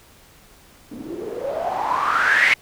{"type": "noise with low-pass filter sweep", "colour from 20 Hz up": "blue", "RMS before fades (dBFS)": -21, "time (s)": [0.91, 2.54], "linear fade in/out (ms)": 5, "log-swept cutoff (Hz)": [260, 2200], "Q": 7.7, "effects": ["pink hiss -50 dBFS RMS until 2.61 s"]}